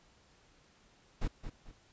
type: noise with echo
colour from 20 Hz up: brown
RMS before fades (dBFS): -32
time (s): 1.21-1.28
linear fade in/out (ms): 10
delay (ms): 220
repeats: 2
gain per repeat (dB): -9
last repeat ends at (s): 1.72
effects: pink hiss -65 dBFS RMS until 1.92 s + resampled to 16000 Hz